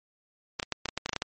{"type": "clicks", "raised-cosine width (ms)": 0.2, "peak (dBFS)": -12, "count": 11, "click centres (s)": [0.598, 0.629, 0.723, 0.857, 0.888, 0.976, 1.06, 1.093, 1.132, 1.163, 1.221], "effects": ["MP3 32 kbps"]}